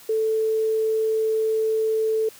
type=tone; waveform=sine; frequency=440 Hz; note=A4; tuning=in tune; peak=-19 dBFS; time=0.09-2.29 s; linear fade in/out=5 ms; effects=white hiss -47 dBFS RMS until 2.39 s + high-pass 80 Hz 12 dB/octave